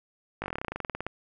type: slowing click train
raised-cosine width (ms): 0.5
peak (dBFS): -17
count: 19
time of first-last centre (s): 0.42-1.066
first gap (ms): 19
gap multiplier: 1.07
effects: none